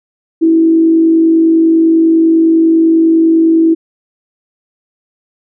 sine tone with frequency modulation, 326.5 Hz, E4, 17 cents flat, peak -5 dBFS, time 0.41-3.75 s, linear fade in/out 20 ms, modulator 50 Hz, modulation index 0.26, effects none

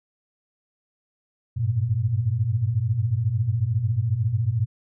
sine tone cluster, 96.5 / 104.7 / 118.7 Hz, G2 / G#2 / A#2, -27 / +15 / +32 cents, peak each -28 / -26 / -22 dBFS, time 1.56-4.66 s, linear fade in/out 20 ms, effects none

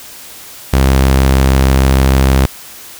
sawtooth tone, 66.5 Hz, C2, 29 cents sharp, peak -3 dBFS, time 0.73-2.46 s, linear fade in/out 5 ms, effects white hiss -33 dBFS RMS until 2.99 s

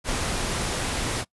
pink noise, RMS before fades -27 dBFS, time 0.04-1.25 s, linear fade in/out 50 ms, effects noise-tail reverb RT60 0.1 s tail -23 dB re dry + resampled to 24000 Hz

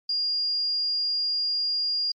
sine tone, 4826 Hz, D8, 46 cents sharp, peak -23 dBFS, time 0.09-2.12 s, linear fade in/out 5 ms, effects MP3 48 kbps

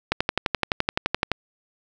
click train, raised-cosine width 0.3 ms, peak -4 dBFS, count 15, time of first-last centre 0.12-1.317 s, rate 11.7 Hz, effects none

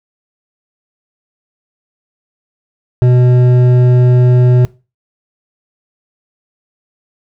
sine tone with hard clipping, 124.5 Hz, B2, 14 cents sharp, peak -7 dBFS, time 3.02-4.65 s, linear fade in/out 0 ms, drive 9 dB, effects noise-tail reverb RT60 0.3 s tail -22 dB re dry

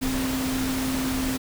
sine tone in noise, 261.6 Hz, C4, in tune, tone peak -25 dBFS, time 0.01-1.38 s, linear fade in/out 20 ms, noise pink, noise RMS -30 dBFS, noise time 0.01-1.38 s, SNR +2 dB, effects none

